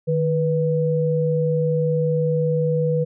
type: tone pair together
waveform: sine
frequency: 154.2 / 490.5 Hz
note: D#3 / B4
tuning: -15 / -12 cents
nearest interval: octave + minor sixth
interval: 2003 cents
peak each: -20 dBFS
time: 0.07-3.05 s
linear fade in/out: 20 ms
effects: none